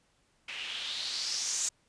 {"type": "noise with low-pass filter sweep", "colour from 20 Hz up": "blue", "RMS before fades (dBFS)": -35, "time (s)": [0.48, 1.69], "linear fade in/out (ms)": 5, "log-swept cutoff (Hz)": [2500, 7200], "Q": 3.9, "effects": ["pink hiss -70 dBFS RMS until 1.88 s", "resampled to 22050 Hz"]}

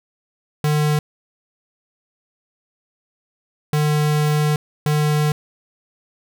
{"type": "tone bursts at uneven times", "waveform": "square", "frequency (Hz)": 150.3, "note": "D3", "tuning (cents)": 40, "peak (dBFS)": -16, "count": 3, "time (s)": [[0.64, 0.99], [3.73, 4.56], [4.86, 5.32]], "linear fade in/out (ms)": 2, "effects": []}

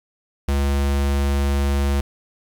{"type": "tone", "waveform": "square", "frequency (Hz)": 70, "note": "C#2", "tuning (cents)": 18, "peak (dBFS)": -18, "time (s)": [0.48, 2.01], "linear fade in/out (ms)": 5, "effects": ["8-bit"]}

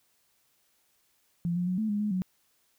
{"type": "tone with pitch steps", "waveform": "sine", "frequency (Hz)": [171.6, 177.4, 182.9, 218, 206.2, 210.1, 184.9], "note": ["F3", "F3", "F#3", "A3", "G#3", "G#3", "F#3"], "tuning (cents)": [-30, 27, -20, -16, -12, 20, -1], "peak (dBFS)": -26, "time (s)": [1.45, 2.22], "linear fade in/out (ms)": 0, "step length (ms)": 110, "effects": ["white hiss -70 dBFS RMS until 2.78 s"]}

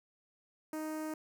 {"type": "tone with notch filter", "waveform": "sawtooth", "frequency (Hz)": 311.1, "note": "D#4", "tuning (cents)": 0, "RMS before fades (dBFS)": -39, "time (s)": [0.73, 1.14], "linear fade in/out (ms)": 2, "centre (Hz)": 3500, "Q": 0.6, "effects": []}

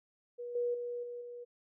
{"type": "tone with level steps", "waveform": "sine", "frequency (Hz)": 482.9, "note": "B4", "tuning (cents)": -39, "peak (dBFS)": [-39, -30, -36, -40, -43], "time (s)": [0.38, 1.45], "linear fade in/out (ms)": 20, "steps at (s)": [0.55, 0.74, 1.03, 1.21], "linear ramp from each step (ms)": 5, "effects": []}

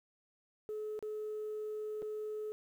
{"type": "tone with dropouts", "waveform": "sine", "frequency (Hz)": 427.4, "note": "G#4", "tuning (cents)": 50, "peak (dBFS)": -36, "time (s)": [0.69, 2.52], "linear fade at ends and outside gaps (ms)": 0, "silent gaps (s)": [[0.991, 1.026], [2.02, 2.026]], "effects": ["tanh soft clip ceiling -34 dBFS", "11-bit"]}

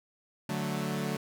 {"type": "chord", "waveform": "sawtooth", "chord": "D major", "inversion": "none", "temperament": "equal", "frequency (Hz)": [146.83, 185, 220], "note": ["D3", "F#3", "A3"], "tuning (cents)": [0, 0, 0], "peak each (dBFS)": -31, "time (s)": [0.49, 1.17], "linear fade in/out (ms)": 5, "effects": []}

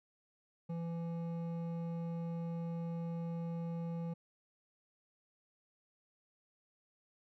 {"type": "tone with hard clipping", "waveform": "sine", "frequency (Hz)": 168, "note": "E3", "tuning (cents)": 33, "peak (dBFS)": -39, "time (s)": [0.69, 4.14], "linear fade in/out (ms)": 10, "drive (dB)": 10, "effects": []}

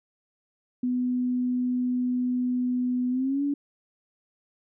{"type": "tone with pitch glide", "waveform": "sine", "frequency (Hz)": [249.2, 284.6], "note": ["B3", "C#4"], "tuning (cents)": [16, 46], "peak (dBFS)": -23, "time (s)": [0.83, 3.54], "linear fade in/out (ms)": 5, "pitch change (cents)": 230, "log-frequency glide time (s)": [3.1, 3.43], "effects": []}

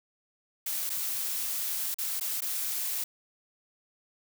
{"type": "noise with dropouts", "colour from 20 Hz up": "blue", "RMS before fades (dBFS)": -32, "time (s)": [0.66, 3.04], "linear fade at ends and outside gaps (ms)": 5, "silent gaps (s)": [[0.895, 0.901], [1.944, 1.985], [2.198, 2.209], [2.407, 2.419]], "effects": []}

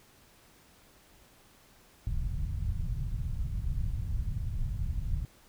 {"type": "low-pass noise", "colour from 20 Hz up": "pink", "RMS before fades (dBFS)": -32, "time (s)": [2.07, 5.25], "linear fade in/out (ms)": 2, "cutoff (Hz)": 130, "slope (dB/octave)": 24, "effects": ["pink hiss -60 dBFS RMS until 5.48 s"]}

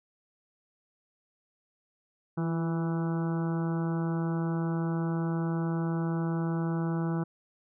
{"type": "harmonic tone with a mistuned harmonic", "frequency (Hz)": 164.81, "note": "E3", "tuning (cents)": 0, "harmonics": [1, 2, 3, 4, 5, 6, 7, 8, 9], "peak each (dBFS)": [-28, -34, -43, -45, -43, -46, -48, -46, -48], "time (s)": [2.37, 7.24], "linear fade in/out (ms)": 10, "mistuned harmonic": 2, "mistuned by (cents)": 28, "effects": []}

